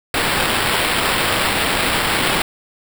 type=noise with sample-and-hold; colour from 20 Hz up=violet; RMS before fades=-18 dBFS; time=0.14-2.42 s; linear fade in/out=2 ms; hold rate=6300 Hz; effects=none